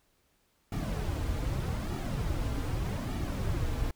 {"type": "noise with flanger", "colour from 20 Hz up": "brown", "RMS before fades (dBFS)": -32, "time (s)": [0.72, 3.91], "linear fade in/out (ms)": 2, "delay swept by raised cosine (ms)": [1.9, 5.5], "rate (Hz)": 0.82, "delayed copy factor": -0.6, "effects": ["pink hiss -71 dBFS RMS until 3.95 s"]}